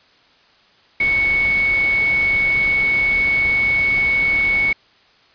sine tone in noise, 2217 Hz, C#7, in tune, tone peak -14 dBFS, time 1-4.73 s, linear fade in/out 5 ms, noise pink, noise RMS -30 dBFS, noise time 1-4.73 s, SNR +13 dB, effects white hiss -53 dBFS RMS until 5.34 s + resampled to 11025 Hz

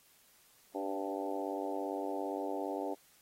harmonic tone with a mistuned harmonic, 97.5 Hz, G2, 9 cents flat, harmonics 3 / 4 / 5 / 6 / 7 / 8 / 9, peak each -40 / -41 / -42 / -43 / -43 / -44 / -45 dBFS, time 0.74-2.95 s, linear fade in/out 20 ms, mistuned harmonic 5, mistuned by +24 cents, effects white hiss -65 dBFS RMS until 3.21 s + AAC 48 kbps

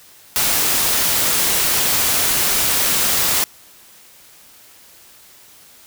white noise, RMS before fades -17 dBFS, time 0.36-3.44 s, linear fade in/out 0 ms, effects white hiss -46 dBFS RMS until 5.86 s

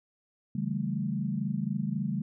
sine chord, A dominant seventh, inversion first, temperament equal with one note detuned, 141.67 / 164.81 / 196 / 220 Hz, C#3 / E3 / G3 / A3, +38 / 0 / 0 / 0 cents, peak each -34 / -36 / -32 / -34 dBFS, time 0.55-2.22 s, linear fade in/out 5 ms, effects none

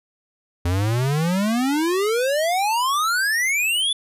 square exponential sweep, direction up, 84.4 to 3520 Hz, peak -19 dBFS, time 0.65-3.93 s, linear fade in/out 5 ms, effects resampled to 32000 Hz

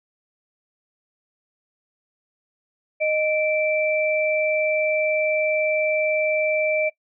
sine tone pair together, 619 / 2337 Hz, D#5 / D7, -9 / -9 cents, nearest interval octave + major seventh, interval 2300 cents, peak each -20 / -24 dBFS, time 3-6.9 s, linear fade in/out 20 ms, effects noise-tail reverb RT60 0.1 s tail -21 dB re dry

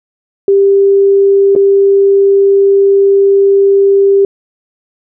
sine tone with dropouts, 395.3 Hz, G4, 15 cents sharp, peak -4 dBFS, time 0.48-4.25 s, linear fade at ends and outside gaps 2 ms, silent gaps 1.552-1.561 s, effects none

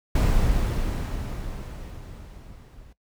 brown noise with level ramp, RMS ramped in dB -19 to -48 dBFS, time 0.15-2.93 s, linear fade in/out 5 ms, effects noise-tail reverb RT60 0.1 s tail -18 dB re dry

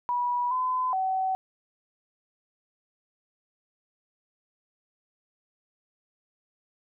sine tone with pitch steps, 975 / 1016 / 758 Hz, B5 / B5 / F#5, -23 / +49 / +42 cents, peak -24 dBFS, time 0.09-1.35 s, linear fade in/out 0 ms, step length 420 ms, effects none

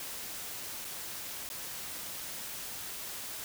white noise with dropouts, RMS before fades -41 dBFS, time 0-3.44 s, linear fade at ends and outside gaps 1 ms, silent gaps 0.846-0.85 / 1.49-1.5 s, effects none

